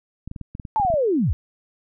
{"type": "clicks", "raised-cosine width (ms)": 5, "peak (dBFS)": -20, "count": 11, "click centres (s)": [0.276, 0.314, 0.362, 0.413, 0.551, 0.598, 0.652, 0.799, 0.85, 0.902, 0.94]}
{"type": "linear sweep", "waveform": "sine", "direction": "down", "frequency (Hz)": [895, 49], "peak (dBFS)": -17, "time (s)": [0.76, 1.33], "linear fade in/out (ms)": 0}
{"effects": []}